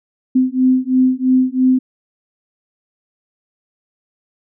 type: beating tone pair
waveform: sine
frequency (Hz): 255.8 / 258.8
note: C4 / C4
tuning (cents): -39 / -19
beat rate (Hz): 3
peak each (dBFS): -14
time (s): 0.35-1.79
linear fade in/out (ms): 10
effects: none